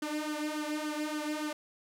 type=tone with flanger; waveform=sawtooth; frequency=302.7 Hz; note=D#4; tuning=48 cents flat; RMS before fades=-35 dBFS; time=0.02-1.53 s; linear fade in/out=5 ms; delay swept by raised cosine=0.62 to 2.92 ms; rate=3.5 Hz; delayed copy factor=+0.7; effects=low-pass 12000 Hz 12 dB/octave + 11-bit